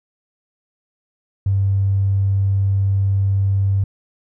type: tone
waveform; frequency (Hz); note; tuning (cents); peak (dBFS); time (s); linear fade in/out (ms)
triangle; 98; G2; 0; -10; 1.46-3.84; 5
effects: tanh soft clip ceiling -12 dBFS